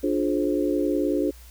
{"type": "chord", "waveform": "sine", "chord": "D half-diminished seventh", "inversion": "none", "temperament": "just", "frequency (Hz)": [293.7, 352.4, 422.9, 528.6], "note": ["D4", "F4", "Ab4", "C5"], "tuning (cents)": [0, 16, 31, 18], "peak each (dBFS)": [-24, -26, -28, -29], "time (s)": [0.03, 1.31], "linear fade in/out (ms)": 10, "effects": ["added 60 Hz sine -44 dBFS peak until 1.5 s", "white hiss -52 dBFS RMS until 1.5 s"]}